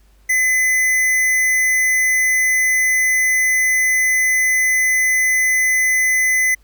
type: tone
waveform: square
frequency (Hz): 2025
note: B6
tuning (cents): +43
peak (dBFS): -14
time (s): 0.29-6.55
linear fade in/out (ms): 10
effects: added 50 Hz sine -49 dBFS peak until 6.63 s + pink hiss -59 dBFS RMS until 6.63 s